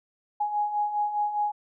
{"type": "beating tone pair", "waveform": "sine", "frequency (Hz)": [829, 833.9], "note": ["G#5", "G#5"], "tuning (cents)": [-3, 7], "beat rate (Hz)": 4.9, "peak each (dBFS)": [-32, -25], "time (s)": [0.4, 1.52], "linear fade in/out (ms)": 10, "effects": []}